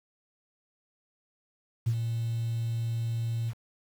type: tone with ADSR envelope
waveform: sine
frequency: 115.3 Hz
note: A#2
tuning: 19 cents flat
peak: -20 dBFS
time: 1.86-3.54 s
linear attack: 15 ms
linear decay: 63 ms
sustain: -7 dB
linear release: 54 ms
effects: tanh soft clip ceiling -19 dBFS + 8-bit